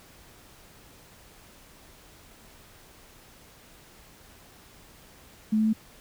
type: tone with pitch steps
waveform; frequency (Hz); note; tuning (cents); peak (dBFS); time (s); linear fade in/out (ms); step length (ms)
sine; 216.1 / 217.9 / 219.6; A3 / A3 / A3; -31 / -17 / -3; -20; 5.52-5.733; 10; 71
effects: pink hiss -53 dBFS RMS until 6 s